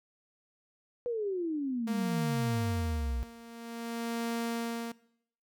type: exponential sweep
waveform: sine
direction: down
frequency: 493.9 to 58.27 Hz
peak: -30 dBFS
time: 1.06-3.23 s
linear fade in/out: 0 ms
type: tone with tremolo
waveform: sawtooth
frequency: 232.2 Hz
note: A#3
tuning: 7 cents flat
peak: -27 dBFS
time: 1.87-4.92 s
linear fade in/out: 5 ms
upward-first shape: sine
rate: 0.5 Hz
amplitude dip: 85%
effects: noise-tail reverb RT60 0.7 s tail -21 dB re dry